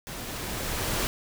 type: noise with level ramp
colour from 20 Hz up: pink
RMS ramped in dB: -38 to -27 dBFS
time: 0.07-1.07 s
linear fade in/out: 0 ms
effects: none